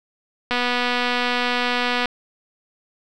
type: click train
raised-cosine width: 0.3 ms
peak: -6 dBFS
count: 380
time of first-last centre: 0.51-2.057 s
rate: 245 Hz
effects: none